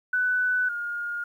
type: tone pair in turn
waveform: sine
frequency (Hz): 1495 / 1422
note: F#6 / F6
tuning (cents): +17 / +31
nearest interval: minor second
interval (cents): 86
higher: first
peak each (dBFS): -21 / -28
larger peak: first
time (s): 0.13-0.69 / 0.69-1.24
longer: first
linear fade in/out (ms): 5
effects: 10-bit